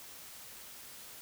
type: silence
effects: white hiss -50 dBFS RMS until 1.21 s